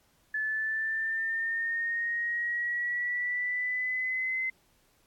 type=linear sweep; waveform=sine; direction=up; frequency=1729 to 2059 Hz; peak=-28 dBFS; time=0.34-4.5 s; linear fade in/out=5 ms; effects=pink hiss -67 dBFS RMS until 5.06 s + AAC 64 kbps